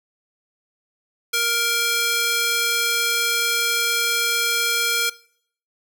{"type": "tone with high-pass filter", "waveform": "square", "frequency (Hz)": 467.8, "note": "A#4", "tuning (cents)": 6, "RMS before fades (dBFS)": -21, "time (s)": [1.33, 5.1], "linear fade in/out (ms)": 10, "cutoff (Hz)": 1800, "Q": 0.67, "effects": ["noise-tail reverb RT60 0.6 s tail -21 dB re dry"]}